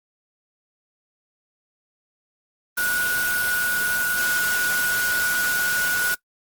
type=tone in noise; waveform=sine; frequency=1461 Hz; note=F#6; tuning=22 cents flat; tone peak=-21 dBFS; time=2.77-6.15 s; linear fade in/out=10 ms; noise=white; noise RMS=-27 dBFS; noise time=2.77-6.15 s; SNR=+3 dB; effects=noise-tail reverb RT60 0.1 s tail -21 dB re dry + Opus 24 kbps